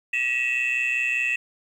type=tone cluster; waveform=sine; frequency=1924 / 2553 / 2678 Hz; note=B6 / D#7 / E7; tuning=-46 / +44 / +27 cents; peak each=-27 / -24 / -23 dBFS; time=0.13-1.36 s; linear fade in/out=5 ms; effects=tanh soft clip ceiling -17 dBFS + 9-bit